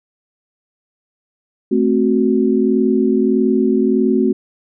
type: chord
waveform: sine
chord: F# diminished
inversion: first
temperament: equal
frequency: 220 / 261.6 / 370 Hz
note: A3 / C4 / F#4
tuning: 0 / 0 / 0 cents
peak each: -16 dBFS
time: 1.71-4.33 s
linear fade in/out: 10 ms
effects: none